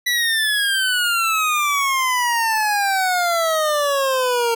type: exponential sweep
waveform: 25% pulse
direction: down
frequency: 1974 to 458.2 Hz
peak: -13 dBFS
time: 0.06-4.55 s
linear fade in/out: 10 ms
effects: none